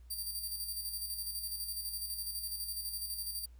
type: tone with tremolo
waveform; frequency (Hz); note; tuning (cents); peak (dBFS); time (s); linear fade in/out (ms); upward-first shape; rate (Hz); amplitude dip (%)
5% pulse; 4699; D8; 0; -29; 0.1-3.46; 10; square; 12; 45
effects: added 60 Hz sine -52 dBFS peak until 3.59 s + pink hiss -73 dBFS RMS until 3.59 s